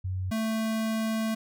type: tone pair in turn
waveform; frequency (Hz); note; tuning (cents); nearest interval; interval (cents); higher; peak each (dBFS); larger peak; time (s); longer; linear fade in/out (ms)
sine / square; 93.1 / 221.4; F#2 / A3; +11 / +11; octave + minor third; 1500; second; -28 / -27; second; 0.04-0.31 / 0.31-1.35; second; 10
effects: none